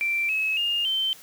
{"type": "tone with pitch steps", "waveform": "sine", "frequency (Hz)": [2349, 2576, 2826, 3100], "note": ["D7", "E7", "F7", "G7"], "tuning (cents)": [0, -41, 20, -20], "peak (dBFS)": -22, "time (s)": [0.01, 1.13], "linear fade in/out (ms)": 0, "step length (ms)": 280, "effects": ["white hiss -48 dBFS RMS until 1.22 s"]}